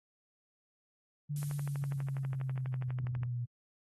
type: exponential sweep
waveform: sine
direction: down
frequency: 146.83 to 120.3 Hz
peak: -33 dBFS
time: 1.29-3.46 s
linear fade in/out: 20 ms
type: noise with exponential decay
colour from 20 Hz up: violet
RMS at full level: -43 dBFS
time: 1.36-2.97 s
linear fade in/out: 2 ms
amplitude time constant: 350 ms
type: click train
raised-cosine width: 0.5 ms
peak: -32 dBFS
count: 23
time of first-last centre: 1.43-3.233 s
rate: 12.2 Hz
effects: AAC 32 kbps